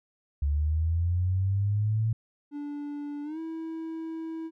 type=linear sweep; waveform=sine; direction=up; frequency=70.2 to 113.1 Hz; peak=-23 dBFS; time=0.42-2.13 s; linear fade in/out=5 ms
type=tone with pitch glide; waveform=triangle; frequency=290.5 to 324.2 Hz; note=D4 to E4; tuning=-19 to -29 cents; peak=-31 dBFS; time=2.51-4.51 s; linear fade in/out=50 ms; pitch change=+190 cents; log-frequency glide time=3.23-3.39 s
effects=none